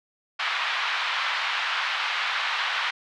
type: band-pass noise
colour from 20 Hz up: pink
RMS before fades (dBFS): -27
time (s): 0.39-2.91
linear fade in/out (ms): 10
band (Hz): 1000 to 3700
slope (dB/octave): 24
effects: none